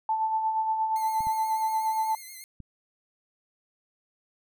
sine tone with tremolo, 880 Hz, A5, in tune, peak -22 dBFS, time 0.09-2.15 s, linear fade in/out 2 ms, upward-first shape sine, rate 8.5 Hz, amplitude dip 45%
5% pulse tone with vibrato, 2093 Hz, C7, in tune, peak -32 dBFS, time 0.96-2.44 s, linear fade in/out 0 ms, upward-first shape sine, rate 8.3 Hz, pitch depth 50 cents each way
clicks, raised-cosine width 5 ms, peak -30 dBFS, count 3, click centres 1.206 / 1.27 / 2.603 s
effects none

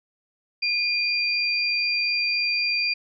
sine tone pair together, 2431 / 4726 Hz, D#7 / D8, -41 / +10 cents, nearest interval octave, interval 1151 cents, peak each -23 / -25 dBFS, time 0.62-2.94 s, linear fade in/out 10 ms, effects none

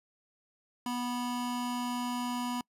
square tone pair together, 244.9 / 982 Hz, B3 / B5, -14 / -10 cents, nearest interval 2 octaves, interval 2404 cents, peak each -34 / -38 dBFS, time 0.86-2.61 s, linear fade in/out 2 ms, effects noise-tail reverb RT60 0.1 s tail -26 dB re dry + resampled to 32000 Hz

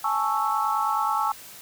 sine chord, A major seventh, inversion third, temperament equal, 830.6 / 880 / 1108.7 / 1318.5 Hz, G#5 / A5 / C#6 / E6, 0 / 0 / 0 / 0 cents, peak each -28 / -27 / -27 / -27 dBFS, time 0.04-1.32 s, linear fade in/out 5 ms, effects white hiss -44 dBFS RMS until 1.61 s

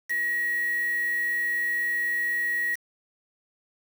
sine tone with quantisation, 1902 Hz, A#6, 34 cents sharp, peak -24 dBFS, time 0.09-2.76 s, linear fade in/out 20 ms, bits 6, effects none

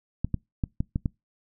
clicks, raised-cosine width 5 ms, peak -13 dBFS, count 6, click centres 0.246 / 0.343 / 0.638 / 0.805 / 0.959 / 1.058 s, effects noise-tail reverb RT60 0.2 s tail -25 dB re dry

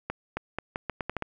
accelerating click train, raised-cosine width 0.5 ms, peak -15 dBFS, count 9, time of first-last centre 0.1-1.224 s, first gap 270 ms, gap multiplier 0.8, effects none

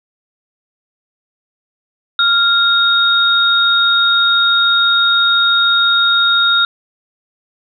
sine tone pair together, 1393 / 3727 Hz, F6 / A#7, -5 / -1 cents, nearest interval octave + perfect fourth, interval 1704 cents, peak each -12 dBFS, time 2.19-6.65 s, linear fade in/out 2 ms, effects none

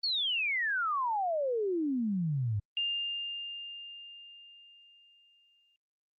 sine exponential sweep, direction down, 4543 to 98 Hz, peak -28 dBFS, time 0.03-2.6 s, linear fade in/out 10 ms
sine tone with exponential decay, 2805 Hz, F7, 7 cents sharp, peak -28 dBFS, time 2.77-5.76 s, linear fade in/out 1 ms, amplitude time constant 650 ms
effects Opus 24 kbps

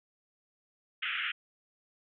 white band-pass noise, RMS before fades -34 dBFS, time 1.02-1.32 s, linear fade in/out 10 ms, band 1300 to 3200 Hz, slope 96 dB/octave, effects none

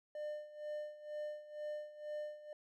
triangle tone with tremolo, 600 Hz, D5, 37 cents sharp, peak -37 dBFS, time 0.15-2.53 s, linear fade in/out 2 ms, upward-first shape sine, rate 2.1 Hz, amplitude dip 80%, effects none

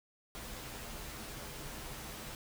pink noise with comb filter, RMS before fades -45 dBFS, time 0.35-2.35 s, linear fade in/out 0 ms, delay 11 ms, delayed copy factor -0.6, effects none

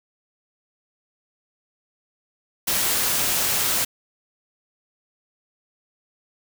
white noise, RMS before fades -22 dBFS, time 2.67-3.85 s, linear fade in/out 10 ms, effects none

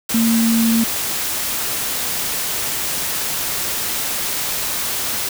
sine tone in noise, 227.9 Hz, A#3, 39 cents flat, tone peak -13 dBFS, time 0.14-0.84 s, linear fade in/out 5 ms, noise white, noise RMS -22 dBFS, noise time 0.09-5.29 s, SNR +6 dB, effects none

